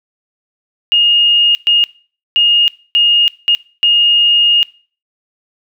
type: tone bursts at uneven times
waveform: sine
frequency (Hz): 2848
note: F7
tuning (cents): +33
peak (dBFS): -7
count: 6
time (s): 0.92-1.55 / 1.67-1.84 / 2.36-2.68 / 2.95-3.28 / 3.48-3.55 / 3.83-4.63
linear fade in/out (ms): 0
effects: noise-tail reverb RT60 0.4 s tail -21 dB re dry